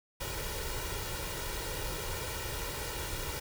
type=noise with comb filter; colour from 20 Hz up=pink; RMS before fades=-37 dBFS; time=0.2-3.4 s; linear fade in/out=10 ms; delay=2.1 ms; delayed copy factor=+0.7; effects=none